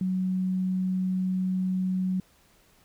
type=tone; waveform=sine; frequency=185.8 Hz; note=F#3; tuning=7 cents sharp; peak=-24 dBFS; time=0.01-2.2 s; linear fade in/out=2 ms; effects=pink hiss -61 dBFS RMS until 2.84 s